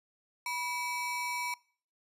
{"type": "ring-modulated tone", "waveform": "45% pulse", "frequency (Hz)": 1628, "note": "G#6", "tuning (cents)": -35, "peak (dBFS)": -30, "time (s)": [0.46, 1.54], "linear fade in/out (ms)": 2, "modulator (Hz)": 653, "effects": ["noise-tail reverb RT60 0.5 s tail -24 dB re dry", "resampled to 32000 Hz"]}